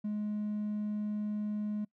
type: tone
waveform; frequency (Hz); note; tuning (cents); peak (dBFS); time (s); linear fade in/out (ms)
triangle; 210; G#3; +19; -29; 0.04-1.85; 10
effects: noise-tail reverb RT60 0.1 s tail -26 dB re dry + tanh soft clip ceiling -27 dBFS